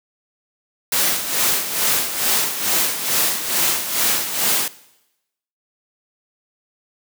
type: noise with tremolo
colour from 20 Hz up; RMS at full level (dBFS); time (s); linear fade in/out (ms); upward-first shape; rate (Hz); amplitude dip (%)
white; -17; 0.92-4.68; 2; sine; 2.3; 65
effects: noise-tail reverb RT60 0.9 s tail -19 dB re dry + high-pass 150 Hz 12 dB/octave